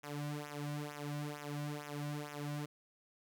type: tone with flanger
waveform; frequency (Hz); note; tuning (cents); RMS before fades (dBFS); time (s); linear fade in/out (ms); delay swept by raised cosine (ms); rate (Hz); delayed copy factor
sawtooth; 146.83; D3; 0; -42; 0.03-2.66; 10; 0.22 to 2.42; 2.2; -0.95
effects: none